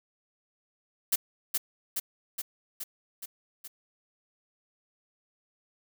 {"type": "noise with echo", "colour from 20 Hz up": "blue", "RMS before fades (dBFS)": -24, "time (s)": [1.12, 1.16], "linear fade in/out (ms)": 10, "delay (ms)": 420, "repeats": 6, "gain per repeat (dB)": -3, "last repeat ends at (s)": 3.68, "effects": []}